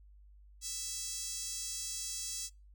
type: tone with high-pass filter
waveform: 5% pulse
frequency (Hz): 659.3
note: E5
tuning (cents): 0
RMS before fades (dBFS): -40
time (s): 0.61-2.5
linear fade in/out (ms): 50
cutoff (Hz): 6200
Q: 1.1
effects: noise-tail reverb RT60 0.3 s tail -26 dB re dry + added 50 Hz sine -55 dBFS peak until 2.74 s